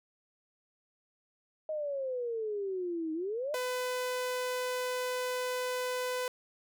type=exponential two-way sweep; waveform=sine; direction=down then up; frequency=630 to 311.1 to 630 Hz; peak=-32 dBFS; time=1.69-3.55 s; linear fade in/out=2 ms; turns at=3.13 s
type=tone; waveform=sawtooth; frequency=502 Hz; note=B4; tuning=28 cents sharp; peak=-28 dBFS; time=3.54-6.28 s; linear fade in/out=2 ms
effects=none